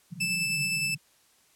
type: band-pass noise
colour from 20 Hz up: white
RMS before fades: -39 dBFS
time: 0.1-0.98 s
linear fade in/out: 20 ms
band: 130 to 190 Hz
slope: 96 dB/octave
type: tone with tremolo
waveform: sawtooth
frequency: 2637 Hz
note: E7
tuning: in tune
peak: -22 dBFS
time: 0.2-0.95 s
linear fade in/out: 10 ms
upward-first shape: sine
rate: 9.7 Hz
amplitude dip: 25%
effects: white hiss -63 dBFS RMS until 1.55 s + low-pass 12000 Hz 12 dB/octave